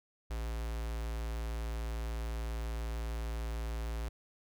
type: tone with notch filter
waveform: square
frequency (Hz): 56.6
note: A1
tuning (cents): +50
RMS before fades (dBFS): -37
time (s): 0.3-4.09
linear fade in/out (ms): 10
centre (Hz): 210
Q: 1.4
effects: none